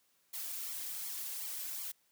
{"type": "noise with flanger", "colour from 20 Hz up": "blue", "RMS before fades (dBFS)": -41, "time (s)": [0.33, 1.92], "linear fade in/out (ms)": 10, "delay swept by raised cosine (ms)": [0.9, 3.5], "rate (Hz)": 2.7, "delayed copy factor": 0.85, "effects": ["white hiss -73 dBFS RMS until 2.11 s", "high-pass 80 Hz 12 dB/octave"]}